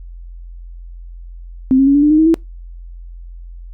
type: tone with pitch steps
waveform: sine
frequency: 261.6 / 270.2 / 279.1 / 288.3 / 297.7 / 307.5 / 317.6 / 328.1 Hz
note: C4 / C#4 / C#4 / D4 / D4 / D#4 / D#4 / E4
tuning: 0 / -44 / +12 / -32 / +24 / -20 / +36 / -8 cents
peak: -7 dBFS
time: 1.71-2.342 s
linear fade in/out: 0 ms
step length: 79 ms
effects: noise-tail reverb RT60 0.2 s tail -25 dB re dry + added 43 Hz sine -30 dBFS peak until 3.73 s